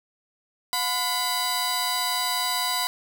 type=tone cluster; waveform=sawtooth; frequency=724 / 1008 / 3937 / 4804 Hz; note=F#5 / B5 / B7 / D8; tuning=-38 / +35 / -6 / +38 cents; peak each=-28 / -24 / -26 / -27 dBFS; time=0.73-2.87 s; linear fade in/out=0 ms; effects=none